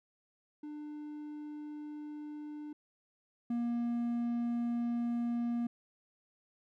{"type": "tone pair in turn", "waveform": "triangle", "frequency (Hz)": [298.7, 237.1], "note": ["D4", "A#3"], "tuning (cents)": [29, 30], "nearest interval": "major third", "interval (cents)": 399, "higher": "first", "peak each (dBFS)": [-39, -29], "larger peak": "second", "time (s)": [[0.63, 2.73], [3.5, 5.67]], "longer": "second", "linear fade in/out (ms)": 5, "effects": []}